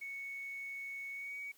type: tone with pitch glide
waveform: sine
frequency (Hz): 2217 to 2254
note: C#7 to C#7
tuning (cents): 0 to +28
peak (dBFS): -40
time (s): 0.01-1.52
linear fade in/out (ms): 10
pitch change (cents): +28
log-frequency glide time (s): 1.12-1.38
effects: tanh soft clip ceiling -36 dBFS + white hiss -66 dBFS RMS until 1.57 s